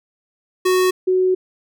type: tone pair in turn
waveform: square / sine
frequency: 369.2 / 370.9 Hz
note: F#4 / F#4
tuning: -4 / +4 cents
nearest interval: unison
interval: 8 cents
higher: second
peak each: -14 / -13 dBFS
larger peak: second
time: 0.65-0.91 / 1.07-1.35 s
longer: second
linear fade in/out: 10 ms
effects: none